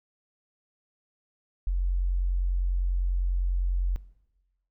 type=tone; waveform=sine; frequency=45.01 Hz; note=F#1; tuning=47 cents flat; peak=-23 dBFS; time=1.67-3.96 s; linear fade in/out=0 ms; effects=noise-tail reverb RT60 1.0 s tail -19 dB re dry